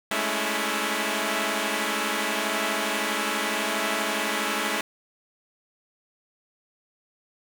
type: chord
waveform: 5% pulse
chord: A major seventh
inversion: third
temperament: equal with one note detuned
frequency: 207.7 / 220 / 280.6 / 329.6 Hz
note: G#3 / A3 / C#4 / E4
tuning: 0 / 0 / +21 / 0 cents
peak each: -19 dBFS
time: 0.11-4.81 s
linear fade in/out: 2 ms
effects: none